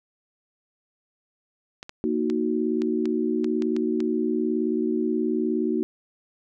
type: clicks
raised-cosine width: 0.2 ms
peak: -20 dBFS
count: 9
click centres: 1.829 / 1.894 / 2.3 / 2.819 / 3.056 / 3.444 / 3.622 / 3.765 / 4.004 s
type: chord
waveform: sine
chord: D# minor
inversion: second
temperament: equal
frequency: 233.1 / 311.1 / 370 Hz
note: A#3 / D#4 / F#4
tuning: 0 / 0 / 0 cents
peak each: -26 dBFS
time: 2.04-5.83 s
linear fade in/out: 0 ms
effects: none